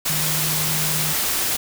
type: tone in noise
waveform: sine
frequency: 154.5 Hz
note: D#3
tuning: 12 cents flat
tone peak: -27 dBFS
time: 0.09-1.13 s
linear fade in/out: 10 ms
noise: white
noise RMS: -22 dBFS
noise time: 0.05-1.57 s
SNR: -8 dB
effects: none